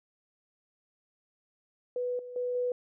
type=tone with level steps; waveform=sine; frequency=493.9 Hz; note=B4; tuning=in tune; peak=-29 / -40 / -29 / -27 dBFS; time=1.96-2.72 s; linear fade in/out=2 ms; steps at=2.19 / 2.36 / 2.55 s; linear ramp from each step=2 ms; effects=none